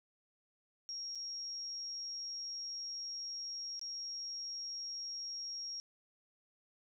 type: tone with dropouts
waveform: sine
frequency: 5588 Hz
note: F8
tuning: in tune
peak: -40 dBFS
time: 0.89-5.8 s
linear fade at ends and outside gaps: 0 ms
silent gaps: 1.15-1.155 / 3.794-3.814 s
effects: none